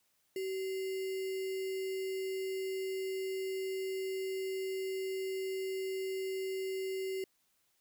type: tone with sample-and-hold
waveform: sine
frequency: 381.1 Hz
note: G4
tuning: 49 cents flat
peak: -34 dBFS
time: 0.36-7.24 s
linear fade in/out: 2 ms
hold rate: 2450 Hz
effects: white hiss -75 dBFS RMS until 7.8 s